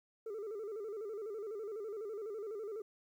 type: tone with vibrato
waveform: sine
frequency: 423.6 Hz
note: G#4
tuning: 34 cents sharp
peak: -37 dBFS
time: 0.26-2.82 s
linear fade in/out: 5 ms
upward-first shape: square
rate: 12 Hz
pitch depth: 91 cents each way
effects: tanh soft clip ceiling -39 dBFS + 12-bit